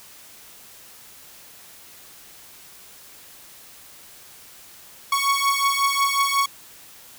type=beating tone pair; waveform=sawtooth; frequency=1108.7 / 1114.2 Hz; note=C#6 / C#6; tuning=0 / +9 cents; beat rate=5.5 Hz; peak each=-18 dBFS; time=5.12-6.46 s; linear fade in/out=5 ms; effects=white hiss -46 dBFS RMS until 7.18 s